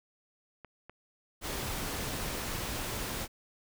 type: clicks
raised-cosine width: 0.5 ms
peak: -32 dBFS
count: 4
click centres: 0.647 / 0.896 / 1.562 / 1.939 s
type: noise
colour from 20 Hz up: pink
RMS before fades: -36 dBFS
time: 1.41-3.28 s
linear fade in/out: 50 ms
effects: none